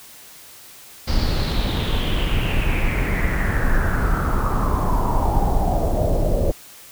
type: noise with low-pass filter sweep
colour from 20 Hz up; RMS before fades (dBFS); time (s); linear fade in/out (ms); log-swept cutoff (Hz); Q
brown; -19; 1.07-6.52; 10; 4900 to 530; 5.7
effects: white hiss -43 dBFS RMS until 6.91 s